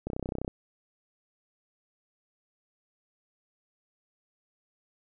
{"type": "click train", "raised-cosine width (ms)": 2, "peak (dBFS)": -19, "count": 14, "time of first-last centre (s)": [0.07, 0.479], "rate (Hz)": 31.8, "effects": []}